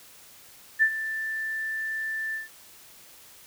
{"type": "tone with ADSR envelope", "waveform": "sine", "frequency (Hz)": 1769, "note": "A6", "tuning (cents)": 9, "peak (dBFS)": -15, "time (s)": [0.79, 2.49], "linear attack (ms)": 32, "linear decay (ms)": 71, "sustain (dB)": -13, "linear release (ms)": 150, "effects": ["white hiss -51 dBFS RMS until 3.46 s"]}